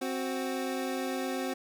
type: tone pair together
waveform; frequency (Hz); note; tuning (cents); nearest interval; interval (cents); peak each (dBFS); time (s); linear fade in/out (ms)
25% pulse; 262.9 / 370; C4 / F#4; +8 / 0; tritone; 592; -29 / -32; 0.01-1.54; 10
effects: none